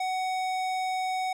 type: tone with tanh clipping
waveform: sine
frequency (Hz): 747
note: F#5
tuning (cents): +16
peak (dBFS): -29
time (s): 0-1.33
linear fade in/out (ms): 5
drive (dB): 18
effects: none